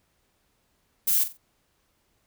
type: noise with echo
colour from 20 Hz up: violet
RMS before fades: -22 dBFS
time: 1.07-1.24 s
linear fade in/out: 10 ms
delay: 45 ms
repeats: 3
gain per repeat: -11 dB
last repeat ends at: 1.375 s
effects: pink hiss -70 dBFS RMS until 2.26 s